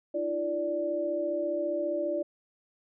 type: tone cluster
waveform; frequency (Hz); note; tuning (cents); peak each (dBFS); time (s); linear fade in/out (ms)
sine; 308 / 342.8 / 584; D#4 / F4 / D5; -17 / -32 / -10; -37 / -33 / -29; 0.14-2.23; 10
effects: none